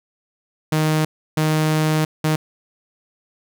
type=tone bursts at uneven times; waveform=sawtooth; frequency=155.56 Hz; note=D#3; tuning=in tune; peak=-12 dBFS; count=3; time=0.72-1.05 / 1.37-2.05 / 2.24-2.36 s; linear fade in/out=5 ms; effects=none